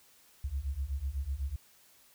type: beating tone pair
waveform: sine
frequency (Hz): 64.7 / 72.7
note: C2 / D2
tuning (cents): -19 / -17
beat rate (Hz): 8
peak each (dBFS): -35 / -34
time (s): 0.44-1.56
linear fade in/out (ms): 5
effects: tanh soft clip ceiling -25 dBFS + white hiss -62 dBFS RMS until 2.14 s